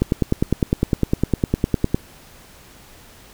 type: click train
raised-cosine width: 3 ms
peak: -3 dBFS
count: 20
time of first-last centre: 0.02-1.945 s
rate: 9.87 Hz
effects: pink hiss -46 dBFS RMS until 3.33 s